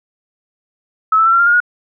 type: tone with pitch steps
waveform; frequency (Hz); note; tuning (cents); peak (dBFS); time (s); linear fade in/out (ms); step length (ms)
sine; 1295 / 1319.2 / 1343.8 / 1368.8 / 1394.4 / 1420.4 / 1446.9; E6 / E6 / E6 / F6 / F6 / F6 / F#6; -31 / +1 / +33 / -35 / -3 / +29 / -39; -8; 1.12-1.603; 5; 69
effects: none